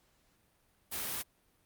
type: noise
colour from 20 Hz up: white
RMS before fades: -37 dBFS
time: 0.91-1.23 s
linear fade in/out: 20 ms
effects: pink hiss -71 dBFS RMS until 1.65 s + Opus 48 kbps